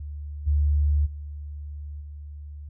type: tone with level steps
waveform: sine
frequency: 73.42 Hz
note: D2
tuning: in tune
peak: -32 / -18 / -33 / -36 dBFS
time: 0-2.69 s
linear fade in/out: 5 ms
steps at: 0.46 / 1.05 / 2 s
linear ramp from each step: 20 ms
effects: none